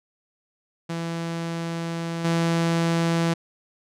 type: tone with level steps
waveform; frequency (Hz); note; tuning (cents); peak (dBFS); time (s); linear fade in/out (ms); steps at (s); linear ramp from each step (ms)
sawtooth; 167; E3; +23; -23 / -16; 0.89-3.34; 10; 2.24; 10
effects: low-pass 8000 Hz 12 dB/octave